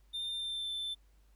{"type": "tone with pitch glide", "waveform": "triangle", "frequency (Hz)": [3606, 3538], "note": ["A7", "A7"], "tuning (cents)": [42, 9], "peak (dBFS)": -34, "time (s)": [0.13, 0.95], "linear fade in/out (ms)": 20, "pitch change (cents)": -33, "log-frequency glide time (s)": [0.32, 0.71], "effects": ["added 50 Hz sine -61 dBFS peak until 1.35 s", "pink hiss -74 dBFS RMS until 1.35 s"]}